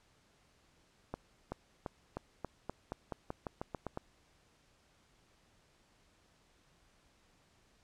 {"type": "accelerating click train", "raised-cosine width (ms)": 1, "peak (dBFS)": -24, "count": 14, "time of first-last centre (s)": [1.14, 3.974], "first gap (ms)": 380, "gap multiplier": 0.9, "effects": ["pink hiss -69 dBFS RMS until 7.83 s", "low-pass 8000 Hz 12 dB/octave"]}